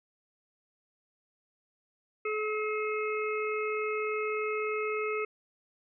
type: harmonic tone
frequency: 428.3 Hz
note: A4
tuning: 47 cents flat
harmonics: 1 / 3 / 5 / 6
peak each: -31 / -36 / -38 / -39 dBFS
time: 2.25-5.25 s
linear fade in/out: 5 ms
effects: none